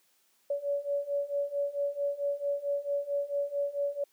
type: beating tone pair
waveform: sine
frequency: 566 / 570.5 Hz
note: C#5 / C#5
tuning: +36 / +50 cents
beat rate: 4.5 Hz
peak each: -33 / -31 dBFS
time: 0.5-4.04 s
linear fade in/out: 5 ms
effects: white hiss -69 dBFS RMS until 4.12 s + high-pass 200 Hz 12 dB/octave